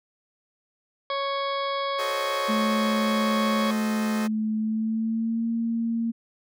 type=harmonic tone; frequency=554.4 Hz; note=C#5; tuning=in tune; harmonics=1 / 2 / 3 / 4 / 6 / 7 / 8 / 9; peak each=-29 / -28 / -41 / -37 / -36 / -45 / -43 / -45 dBFS; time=1.1-3.71 s; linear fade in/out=2 ms
type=chord; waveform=15% pulse; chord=F# diminished seventh; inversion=none; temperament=equal with one note detuned; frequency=370 / 435.2 / 523.3 / 622.3 Hz; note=F#4 / A4 / C5 / Eb5; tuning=0 / -19 / 0 / 0 cents; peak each=-33 / -29 / -30 / -29 dBFS; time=1.98-4.28 s; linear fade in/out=20 ms
type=tone with pitch glide; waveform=sine; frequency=217 to 229.9 Hz; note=A3 to A#3; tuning=-24 to -24 cents; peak=-23 dBFS; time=2.48-6.12 s; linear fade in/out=20 ms; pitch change=+100 cents; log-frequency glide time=4.57-5.48 s
effects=none